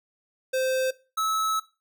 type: tone pair in turn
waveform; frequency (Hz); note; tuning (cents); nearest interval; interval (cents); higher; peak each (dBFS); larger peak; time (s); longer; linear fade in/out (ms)
square; 520 / 1298.6; C5 / E6; -11 / -26; octave + major third; 1585; second; -24; neither; 0.53-0.91 / 1.17-1.6; second; 10
effects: noise-tail reverb RT60 0.3 s tail -18 dB re dry